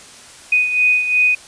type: beating tone pair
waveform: sine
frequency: 2489 / 2491.8 Hz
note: D#7 / D#7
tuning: 0 / +2 cents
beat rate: 2.8 Hz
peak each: -13 / -20 dBFS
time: 0.52-1.35 s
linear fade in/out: 5 ms
effects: white hiss -40 dBFS RMS until 1.47 s + resampled to 22050 Hz